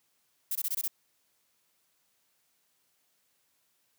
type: noise bursts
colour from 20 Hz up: violet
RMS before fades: -31 dBFS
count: 6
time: 0.51-0.879 s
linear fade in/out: 5 ms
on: 44 ms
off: 21 ms
effects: white hiss -73 dBFS RMS until 3.98 s + high-pass 80 Hz 12 dB/octave